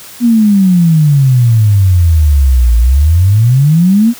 sine exponential two-way sweep, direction down then up, 244.5 to 56.1 to 244.5 Hz, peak -4 dBFS, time 0.2-4.14 s, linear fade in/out 50 ms, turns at 2.77 s, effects white hiss -32 dBFS RMS until 4.19 s

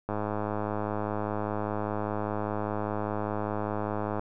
click train, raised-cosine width 1 ms, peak -17 dBFS, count 432, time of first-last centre 0.09-4.195 s, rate 105 Hz, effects none

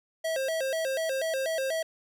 square tone with vibrato, 587.3 Hz, D5, in tune, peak -28 dBFS, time 0.24-1.83 s, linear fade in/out 10 ms, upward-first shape square, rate 4.1 Hz, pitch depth 170 cents each way, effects none

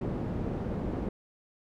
white low-pass noise, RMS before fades -33 dBFS, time 0.01-1.09 s, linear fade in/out 5 ms, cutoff 310 Hz, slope 12 dB/octave, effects none

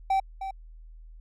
triangle tone with echo, 773 Hz, G5, 24 cents flat, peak -19 dBFS, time 0.1-0.2 s, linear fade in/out 5 ms, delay 310 ms, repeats 1, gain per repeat -10 dB, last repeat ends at 0.51 s, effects added 40 Hz sine -44 dBFS peak until 1.2 s

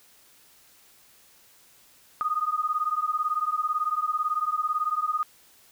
sine beating tone pair, 1228 / 1246 Hz, D#6 / D#6, -23 / +2 cents, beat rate 18 Hz, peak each -27 dBFS, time 2.21-5.23 s, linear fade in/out 0 ms, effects white hiss -57 dBFS RMS until 5.71 s

